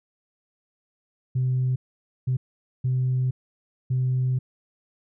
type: tone bursts at uneven times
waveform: sine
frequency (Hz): 128.1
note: C3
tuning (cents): -36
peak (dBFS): -19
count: 4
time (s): 1.35-1.76 / 2.27-2.37 / 2.84-3.31 / 3.9-4.39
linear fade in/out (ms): 10
effects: tanh soft clip ceiling -17 dBFS